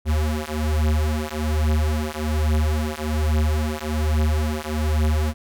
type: beating tone pair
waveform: square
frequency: 76 / 77.2 Hz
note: D#2 / D#2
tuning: -40 / -13 cents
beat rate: 1.2 Hz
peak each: -23 / -23 dBFS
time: 0.05-5.34 s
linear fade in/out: 50 ms
effects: none